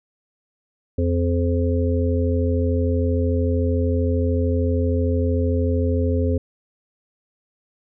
harmonic tone with a mistuned harmonic, 85.7 Hz, F2, 32 cents flat, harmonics 1 / 3 / 5 / 6, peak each -19 / -24 / -26 / -27 dBFS, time 0.98-6.38 s, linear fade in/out 5 ms, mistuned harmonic 6, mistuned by +25 cents, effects none

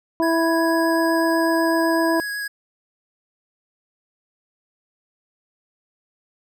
harmonic tone, 329.3 Hz, E4, 2 cents flat, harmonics 1 / 2 / 3, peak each -19 / -22 / -24 dBFS, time 0.2-2.2 s, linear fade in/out 0 ms
square tone with vibrato, 1661.2 Hz, G#6, in tune, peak -26 dBFS, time 0.22-2.48 s, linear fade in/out 10 ms, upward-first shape triangle, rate 8 Hz, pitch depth 13 cents each way
effects none

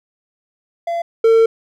triangle tone pair in turn, 681 / 452.3 Hz, F5 / A4, -44 / +48 cents, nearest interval perfect fifth, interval 708 cents, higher first, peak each -16 / -6 dBFS, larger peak second, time 0.87-1.02 / 1.24-1.46 s, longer second, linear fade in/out 5 ms, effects none

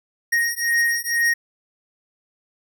square beating tone pair, 1868 / 1870.1 Hz, A#6 / A#6, +3 / +5 cents, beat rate 2.1 Hz, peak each -22 dBFS, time 0.32-1.34 s, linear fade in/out 10 ms, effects none

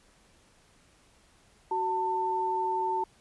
sine tone pair together, 374.1 / 894 Hz, F#4 / A5, +19 / +27 cents, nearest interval octave + minor third, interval 1508 cents, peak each -33 / -27 dBFS, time 1.71-3.04 s, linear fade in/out 5 ms, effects pink hiss -62 dBFS RMS until 3.2 s + resampled to 24000 Hz

